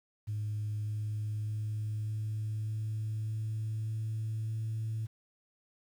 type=tone with pitch steps; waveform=sine; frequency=105.8 / 106.47 / 107.15 / 107.84 / 108.52 / 109.22 / 109.91 / 110.61 Hz; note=G#2 / G#2 / A2 / A2 / A2 / A2 / A2 / A2; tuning=+33 / +44 / -45 / -34 / -23 / -12 / -1 / +10 cents; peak=-31 dBFS; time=0.27-5.07 s; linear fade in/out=20 ms; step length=600 ms; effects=tanh soft clip ceiling -29 dBFS + 10-bit